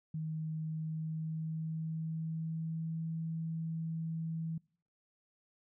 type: tone with pitch glide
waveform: sine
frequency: 157.7 to 162.51 Hz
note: D#3 to E3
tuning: +24 to -24 cents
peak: -35 dBFS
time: 0.14-4.58 s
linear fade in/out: 5 ms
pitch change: +52 cents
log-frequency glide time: 0.61-3.07 s
effects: noise-tail reverb RT60 0.6 s tail -26 dB re dry